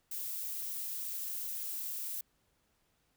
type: noise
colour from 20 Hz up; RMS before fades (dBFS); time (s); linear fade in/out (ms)
violet; -39; 0.11-2.21; 5
effects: pink hiss -75 dBFS RMS until 3.16 s